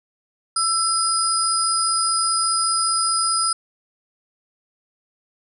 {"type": "tone cluster", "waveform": "sine", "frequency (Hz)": [1331, 4975, 9420], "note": ["E6", "D#8", "D9"], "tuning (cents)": [16, -1, 4], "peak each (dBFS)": -22, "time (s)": [0.56, 3.53], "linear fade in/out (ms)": 5, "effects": []}